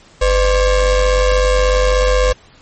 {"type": "ring-modulated tone", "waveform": "square", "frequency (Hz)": 277.2, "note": "C#4", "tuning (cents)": 0, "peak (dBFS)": -8, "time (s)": [0.21, 2.33], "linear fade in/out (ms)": 10, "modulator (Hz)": 229, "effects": ["pink hiss -46 dBFS RMS until 2.61 s", "MP3 32 kbps"]}